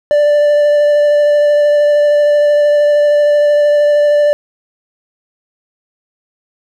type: tone with vibrato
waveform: triangle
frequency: 588 Hz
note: D5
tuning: 2 cents sharp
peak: -5 dBFS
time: 0.11-4.33 s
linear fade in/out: 0 ms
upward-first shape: sine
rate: 13 Hz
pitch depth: 10 cents each way
effects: none